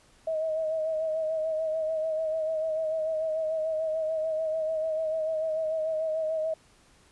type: tone with vibrato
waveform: sine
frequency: 634 Hz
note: D#5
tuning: 32 cents sharp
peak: -26 dBFS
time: 0.27-6.54 s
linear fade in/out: 5 ms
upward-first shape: sine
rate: 6.8 Hz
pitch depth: 36 cents each way
effects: pink hiss -60 dBFS RMS until 7.11 s + resampled to 24000 Hz